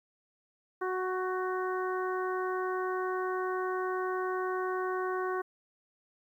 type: harmonic tone with a mistuned harmonic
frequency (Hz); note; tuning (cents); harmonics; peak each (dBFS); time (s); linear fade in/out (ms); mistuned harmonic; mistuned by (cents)
370; F#4; 0; 1 / 2 / 3 / 4 / 5; -32 / -39 / -36 / -40 / -46; 0.81-5.42; 10; 4; +21
effects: 11-bit